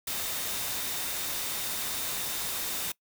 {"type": "tone in noise", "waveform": "sine", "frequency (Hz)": 3657, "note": "A#7", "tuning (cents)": -34, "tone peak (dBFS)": -43, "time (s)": [0.07, 2.92], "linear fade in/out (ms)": 5, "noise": "white", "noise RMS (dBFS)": -33, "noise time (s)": [0.07, 2.92], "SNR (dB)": -13, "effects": ["noise-tail reverb RT60 0.1 s tail -22 dB re dry"]}